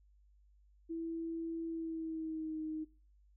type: tone with pitch glide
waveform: sine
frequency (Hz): 329.6 to 312.4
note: E4 to D#4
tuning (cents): 0 to +7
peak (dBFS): -37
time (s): 0.89-2.85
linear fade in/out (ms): 20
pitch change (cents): -93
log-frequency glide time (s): 1.67-2.61
effects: noise-tail reverb RT60 0.4 s tail -24 dB re dry + added 50 Hz sine -63 dBFS peak until 3.36 s